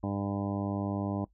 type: harmonic tone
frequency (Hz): 100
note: G2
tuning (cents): +35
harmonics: 1 / 2 / 3 / 4 / 5 / 6 / 7 / 8 / 9 / 10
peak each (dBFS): -35 / -34 / -35 / -44 / -46 / -41 / -45 / -44 / -48 / -46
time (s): 0.03-1.25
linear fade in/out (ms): 5
effects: noise-tail reverb RT60 0.1 s tail -21 dB re dry + added 50 Hz sine -63 dBFS peak until 1.33 s